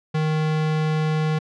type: tone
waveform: square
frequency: 155.56 Hz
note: D#3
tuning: in tune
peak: -20 dBFS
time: 0.14-1.39 s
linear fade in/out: 10 ms
effects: low-pass 4000 Hz 12 dB/octave